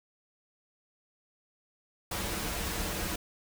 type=noise with comb filter; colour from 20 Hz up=pink; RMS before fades=-34 dBFS; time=2.11-3.16 s; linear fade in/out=5 ms; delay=7.7 ms; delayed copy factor=-0.65; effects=none